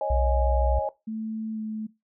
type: chord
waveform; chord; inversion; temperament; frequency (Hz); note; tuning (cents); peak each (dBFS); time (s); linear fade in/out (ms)
sine; C# suspended second; none; equal with one note detuned; 548.6 / 622.3 / 830.6; C#5 / D#5 / G#5; -18 / 0 / 0; -29; 0.01-0.89; 2
type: tone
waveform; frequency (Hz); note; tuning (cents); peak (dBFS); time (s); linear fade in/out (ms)
sine; 61.6; B1; -4; -21; 0.1-0.79; 5
type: tone with pitch glide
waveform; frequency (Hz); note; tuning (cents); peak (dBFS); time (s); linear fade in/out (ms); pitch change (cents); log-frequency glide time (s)
sine; 220 to 217.1; A3 to A3; 0 to -23; -29; 1.07-1.87; 10; -23; 1.53-1.59
effects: noise-tail reverb RT60 0.2 s tail -18 dB re dry